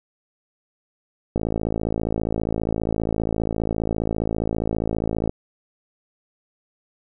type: click train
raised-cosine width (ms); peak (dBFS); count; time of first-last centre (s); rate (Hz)
2; -10; 217; 1.36-5.294; 54.9
effects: none